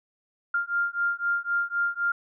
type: beating tone pair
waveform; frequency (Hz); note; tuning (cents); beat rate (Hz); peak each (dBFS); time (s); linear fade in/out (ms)
sine; 1396.9 / 1400.8; F6 / F6; 0 / +5; 3.9; -27; 0.54-2.12; 5
effects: none